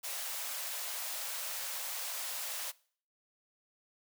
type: high-pass noise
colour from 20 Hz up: white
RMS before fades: -39 dBFS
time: 0.03-2.72 s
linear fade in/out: 20 ms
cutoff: 500 Hz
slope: 96 dB/octave
effects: noise-tail reverb RT60 0.5 s tail -22 dB re dry